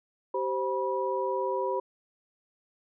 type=tone cluster; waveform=sine; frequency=385.9 / 523 / 973 Hz; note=G4 / C5 / B5; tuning=-27 / -1 / -26 cents; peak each=-31 dBFS; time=0.34-1.8 s; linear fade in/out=5 ms; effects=none